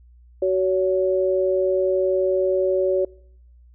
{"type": "tone pair together", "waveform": "sine", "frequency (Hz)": [374.7, 564], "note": ["F#4", "C#5"], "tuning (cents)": [22, 30], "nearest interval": "perfect fifth", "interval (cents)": 708, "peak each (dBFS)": -20, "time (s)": [0.42, 3.05], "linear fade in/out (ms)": 5, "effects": ["noise-tail reverb RT60 0.7 s tail -25 dB re dry", "added 60 Hz sine -47 dBFS peak until 3.74 s"]}